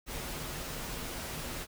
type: noise with comb filter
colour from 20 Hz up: pink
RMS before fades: -39 dBFS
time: 0.06-1.67 s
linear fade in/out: 50 ms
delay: 10 ms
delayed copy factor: -0.5
effects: none